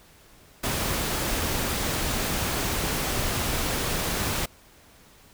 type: noise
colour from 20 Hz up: pink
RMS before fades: -27 dBFS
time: 0.63-4.46 s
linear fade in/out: 10 ms
effects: pink hiss -54 dBFS RMS until 5.33 s